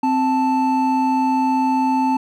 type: tone pair together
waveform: triangle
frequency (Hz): 261.6 / 880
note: C4 / A5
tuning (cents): 0 / 0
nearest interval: octave + major sixth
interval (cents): 2100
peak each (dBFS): -16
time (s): 0.03-2.17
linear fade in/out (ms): 5
effects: none